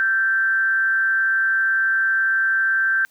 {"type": "tone with frequency modulation", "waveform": "sine", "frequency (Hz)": 1563, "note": "G6", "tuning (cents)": -6, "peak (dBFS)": -16, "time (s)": [0, 3.05], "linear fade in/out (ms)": 0, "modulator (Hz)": 204, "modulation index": 0.34, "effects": ["white hiss -60 dBFS RMS until 3.1 s"]}